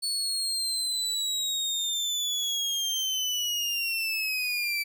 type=linear sweep; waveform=30% pulse; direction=down; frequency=4435 to 2313 Hz; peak=-24 dBFS; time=0.02-4.84 s; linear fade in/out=20 ms; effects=none